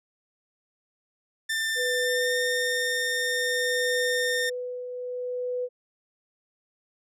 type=tone with pitch glide; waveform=sawtooth; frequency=1788 to 1820.3 Hz; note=A6 to A#6; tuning=+27 to -42 cents; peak=-22 dBFS; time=1.49-4.5 s; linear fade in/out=10 ms; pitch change=+31 cents; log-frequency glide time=1.98-2.35 s
type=tone with tremolo; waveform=sine; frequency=496.7 Hz; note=B4; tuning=10 cents sharp; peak=-25 dBFS; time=1.75-5.69 s; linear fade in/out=50 ms; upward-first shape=triangle; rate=0.56 Hz; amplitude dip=60%
effects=low-pass 12000 Hz 12 dB/octave